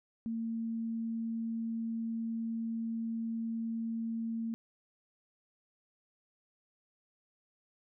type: tone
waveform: sine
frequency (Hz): 227.4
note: A#3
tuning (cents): -43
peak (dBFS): -33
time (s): 0.26-4.54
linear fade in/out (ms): 0
effects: none